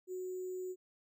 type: tone with sample-and-hold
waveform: sine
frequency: 368.4 Hz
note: F#4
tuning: 7 cents flat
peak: -38 dBFS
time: 0.07-0.76 s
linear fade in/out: 50 ms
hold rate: 7350 Hz
effects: none